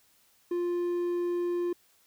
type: tone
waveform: triangle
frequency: 350.1 Hz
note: F4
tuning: 4 cents sharp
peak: -25 dBFS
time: 0.51-1.73 s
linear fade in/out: 5 ms
effects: white hiss -65 dBFS RMS until 2.06 s